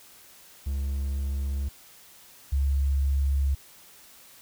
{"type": "tone pair in turn", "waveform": ["triangle", "sine"], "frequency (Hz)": [69, 69], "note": ["C#2", "C#2"], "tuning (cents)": [-7, -7], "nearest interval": "unison", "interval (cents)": 0, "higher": "neither", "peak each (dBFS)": [-24, -21], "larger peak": "second", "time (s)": [[0.66, 1.69], [2.52, 3.55]], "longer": "neither", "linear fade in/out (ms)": 10, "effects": ["white hiss -52 dBFS RMS until 4.41 s"]}